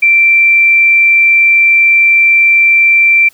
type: tone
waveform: sine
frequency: 2349 Hz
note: D7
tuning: in tune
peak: -4 dBFS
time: 0.02-3.29 s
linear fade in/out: 10 ms
effects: white hiss -46 dBFS RMS until 3.33 s